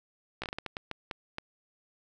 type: slowing click train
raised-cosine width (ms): 0.3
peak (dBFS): -19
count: 11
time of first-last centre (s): 0.42-1.384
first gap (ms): 16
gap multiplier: 1.37
effects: none